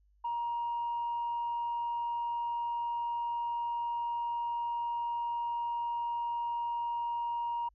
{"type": "tone", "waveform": "sine", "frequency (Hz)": 944, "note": "A#5", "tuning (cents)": 22, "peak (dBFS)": -30, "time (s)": [0.24, 7.69], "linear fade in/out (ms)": 10, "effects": ["tanh soft clip ceiling -28 dBFS", "added 50 Hz sine -64 dBFS peak until 7.74 s"]}